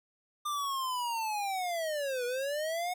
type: linear two-way sweep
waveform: square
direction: down then up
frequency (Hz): 1200 to 479.7 to 733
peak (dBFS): -32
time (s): 0.45-2.94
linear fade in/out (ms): 10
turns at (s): 2.25
effects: none